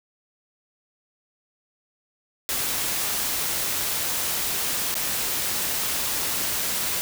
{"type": "noise with dropouts", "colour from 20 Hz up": "white", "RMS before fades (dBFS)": -26, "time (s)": [2.49, 7.01], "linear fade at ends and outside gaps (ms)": 0, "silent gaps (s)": [4.942, 4.953], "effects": []}